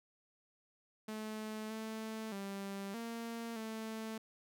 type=tone with pitch steps; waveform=sawtooth; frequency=216.4 / 220.3 / 197.2 / 231 / 221.1 Hz; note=A3 / A3 / G3 / A#3 / A3; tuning=-29 / +2 / +11 / -16 / +9 cents; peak=-37 dBFS; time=1.08-4.18 s; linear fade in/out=5 ms; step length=620 ms; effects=none